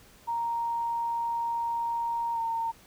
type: tone with pitch glide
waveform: sine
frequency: 932.3 to 914.7 Hz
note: A#5 to A#5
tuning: 0 to -33 cents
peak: -27 dBFS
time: 0.27-2.72 s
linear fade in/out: 20 ms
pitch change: -33 cents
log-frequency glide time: 2.34-2.39 s
effects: pink hiss -56 dBFS RMS until 2.86 s